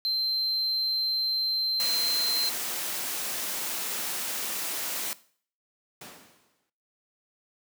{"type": "tone", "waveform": "triangle", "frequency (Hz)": 4119, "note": "C8", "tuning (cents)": -28, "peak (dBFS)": -24, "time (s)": [0.05, 2.49], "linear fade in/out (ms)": 0}
{"type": "noise", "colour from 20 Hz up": "white", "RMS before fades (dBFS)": -32, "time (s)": [1.8, 5.13], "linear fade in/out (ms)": 0}
{"type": "noise with exponential decay", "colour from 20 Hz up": "pink", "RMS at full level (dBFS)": -40, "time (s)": [6.01, 6.7], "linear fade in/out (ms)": 5, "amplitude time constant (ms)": 150}
{"effects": ["noise-tail reverb RT60 0.5 s tail -18 dB re dry", "high-pass 200 Hz 12 dB/octave"]}